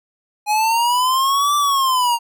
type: linear two-way sweep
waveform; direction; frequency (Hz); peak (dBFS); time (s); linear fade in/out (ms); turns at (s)
square; up then down; 830 to 1174.7 to 926; -15; 0.46-2.19; 50; 1.56
effects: none